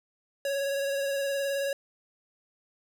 square tone with vibrato, 555 Hz, C#5, 2 cents sharp, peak -28 dBFS, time 0.45-1.73 s, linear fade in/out 2 ms, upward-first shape sine, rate 19 Hz, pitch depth 23 cents each way, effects none

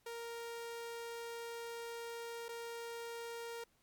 sawtooth tone with dropouts, 466.2 Hz, A#4, in tune, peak -39 dBFS, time 0.06-3.64 s, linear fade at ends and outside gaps 5 ms, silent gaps 2.484-2.489 s, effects pink hiss -74 dBFS RMS until 3.82 s + MP3 96 kbps

